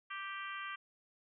harmonic tone, 392 Hz, G4, in tune, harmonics 3 / 4 / 5 / 6 / 7 / 8, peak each -44 / -46 / -48 / -50 / -51 / -52 dBFS, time 0.1-0.76 s, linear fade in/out 10 ms, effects none

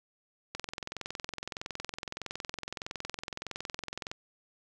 click train, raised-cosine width 0.2 ms, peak -19 dBFS, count 78, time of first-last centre 0.55-4.115 s, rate 21.6 Hz, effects none

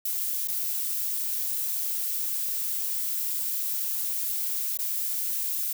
violet noise with dropouts, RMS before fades -29 dBFS, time 0.05-5.73 s, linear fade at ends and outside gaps 5 ms, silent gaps 0.475-0.482 / 4.774-4.788 s, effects none

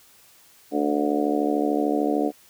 harmonic tone with a mistuned harmonic, 73.42 Hz, D2, in tune, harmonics 3 / 4 / 5 / 6 / 7 / 8 / 9 / 10, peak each -31 / -23 / -32 / -27 / -31 / -31 / -37 / -29 dBFS, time 0.71-2.32 s, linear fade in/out 50 ms, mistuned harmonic 10, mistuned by -18 cents, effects white hiss -54 dBFS RMS until 2.49 s

